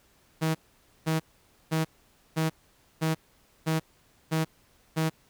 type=tone bursts; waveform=sawtooth; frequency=159.5 Hz; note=D#3; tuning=43 cents sharp; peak=-20 dBFS; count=8; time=0.41-5.1 s; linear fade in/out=20 ms; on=140 ms; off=510 ms; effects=pink hiss -63 dBFS RMS until 5.29 s